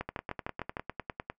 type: two click trains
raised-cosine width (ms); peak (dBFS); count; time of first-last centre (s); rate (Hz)
0.5; -19 / -20; 6 / 13; 0.01-0.769 / 0.09-1.3; 6.59 / 9.92
effects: noise-tail reverb RT60 0.1 s tail -21 dB re dry